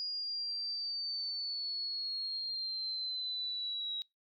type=exponential sweep; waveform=sine; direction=down; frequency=4874 to 3843 Hz; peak=-35 dBFS; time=0-4.02 s; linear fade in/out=0 ms; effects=noise-tail reverb RT60 0.2 s tail -25 dB re dry